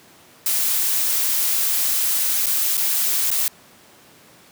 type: noise with dropouts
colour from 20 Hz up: blue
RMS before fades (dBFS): -20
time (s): 0.46-3.48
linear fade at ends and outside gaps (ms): 2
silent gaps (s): 2.46-2.466 / 2.771-2.776 / 3.305-3.313
effects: pink hiss -49 dBFS RMS until 4.51 s + high-pass 150 Hz 12 dB/octave